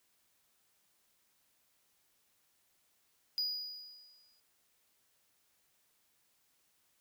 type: tone with exponential decay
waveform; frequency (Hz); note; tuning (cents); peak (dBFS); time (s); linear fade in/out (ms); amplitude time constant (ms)
triangle; 4916; D#8; -22; -29; 3.38-4.4; 0; 220
effects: white hiss -74 dBFS RMS until 7 s